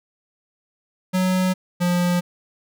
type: tone pair in turn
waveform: square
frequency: 185 / 176.7 Hz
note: F#3 / F3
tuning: 0 / +21 cents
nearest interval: minor second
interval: 79 cents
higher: first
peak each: -18 dBFS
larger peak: neither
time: 1.13-1.54 / 1.8-2.21 s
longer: neither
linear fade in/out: 20 ms
effects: none